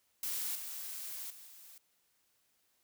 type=noise with level steps; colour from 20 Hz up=blue; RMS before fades=-37 / -43 / -53 / -55 dBFS; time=0.23-1.78 s; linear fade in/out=2 ms; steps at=0.55 / 1.3 / 1.47 s; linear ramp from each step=5 ms; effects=white hiss -75 dBFS RMS until 2.83 s